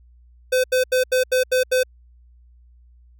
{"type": "tone bursts", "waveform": "square", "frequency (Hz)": 510, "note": "C5", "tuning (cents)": -44, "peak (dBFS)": -16, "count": 7, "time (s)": [0.52, 1.834], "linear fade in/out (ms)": 10, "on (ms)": 120, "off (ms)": 79, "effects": ["added 60 Hz sine -48 dBFS peak until 3.19 s"]}